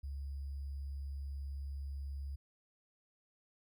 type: tone with sample-and-hold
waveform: sine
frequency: 69.3 Hz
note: C#2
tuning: in tune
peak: -39 dBFS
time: 0.03-2.36 s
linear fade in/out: 10 ms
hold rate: 4900 Hz
effects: none